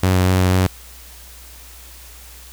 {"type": "tone with vibrato", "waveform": "sawtooth", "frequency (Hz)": 92.4, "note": "F#2", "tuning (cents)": -2, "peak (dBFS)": -9, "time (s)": [0.03, 0.67], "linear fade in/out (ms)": 5, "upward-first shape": "sine", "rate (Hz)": 4, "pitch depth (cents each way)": 13, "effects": ["added 60 Hz sine -41 dBFS peak until 2.52 s", "white hiss -42 dBFS RMS until 2.52 s"]}